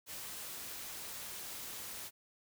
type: noise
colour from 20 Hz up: white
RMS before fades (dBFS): -45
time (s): 0.06-2.11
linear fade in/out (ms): 50
effects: none